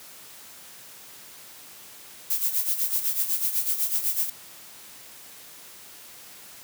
violet noise with tremolo, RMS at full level -23 dBFS, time 2.3-4.3 s, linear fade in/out 5 ms, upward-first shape sine, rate 8 Hz, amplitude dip 70%, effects white hiss -46 dBFS RMS until 6.63 s + high-pass 80 Hz 12 dB/octave

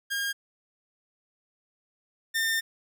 sawtooth tone pair in turn, 1618 / 1806.8 Hz, G#6 / A6, -46 / +45 cents, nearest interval major second, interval 191 cents, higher second, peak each -24 / -21 dBFS, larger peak second, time 0.1-0.33 / 2.34-2.61 s, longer second, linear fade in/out 20 ms, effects none

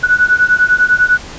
sine beating tone pair, 1471 / 1481 Hz, F#6 / F#6, -11 / +1 cents, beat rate 10 Hz, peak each -11 dBFS, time 0.03-1.18 s, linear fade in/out 10 ms, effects pink hiss -31 dBFS RMS until 1.38 s + resampled to 16000 Hz

